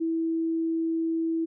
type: tone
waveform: sine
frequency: 327.2 Hz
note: E4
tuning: 13 cents flat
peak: -24 dBFS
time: 0-1.46 s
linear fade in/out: 20 ms
effects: none